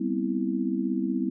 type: chord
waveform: sine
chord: C major seventh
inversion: second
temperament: just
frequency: 196.22 / 245.3 / 261.6 / 327 Hz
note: G3 / B3 / C4 / E4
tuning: +2 / -12 / 0 / -14 cents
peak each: -30 dBFS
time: 0-1.3 s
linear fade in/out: 10 ms
effects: none